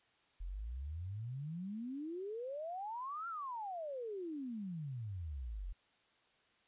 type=exponential two-way sweep; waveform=sine; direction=up then down; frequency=41 to 1396.9 to 41 Hz; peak=-40 dBFS; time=0.4-5.73 s; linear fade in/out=10 ms; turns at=3.28 s; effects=white hiss -72 dBFS RMS until 6.67 s + resampled to 8000 Hz